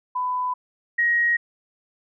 sine tone pair in turn, 1000 / 1887.7 Hz, B5 / A#6, +21 / +21 cents, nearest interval major seventh, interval 1100 cents, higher second, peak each -22 / -17 dBFS, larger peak second, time 0.15-0.54 / 0.98-1.37 s, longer neither, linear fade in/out 10 ms, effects none

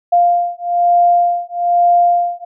sine beating tone pair, 698.5 / 699.6 Hz, F5 / F5, 0 / +3 cents, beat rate 1.1 Hz, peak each -13 dBFS, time 0.12-2.45 s, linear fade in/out 10 ms, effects none

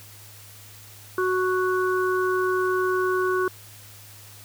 harmonic tone, 370 Hz, F#4, in tune, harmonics 1 / 3 / 4, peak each -22 / -27 / -28 dBFS, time 1.18-3.48 s, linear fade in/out 2 ms, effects added 103 Hz sine -48 dBFS peak until 4.44 s + white hiss -47 dBFS RMS until 4.44 s

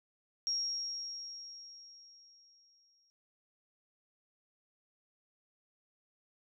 sine tone with exponential decay, 5588 Hz, F8, in tune, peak -30 dBFS, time 0.47-3.1 s, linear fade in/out 0 ms, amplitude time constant 570 ms, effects none

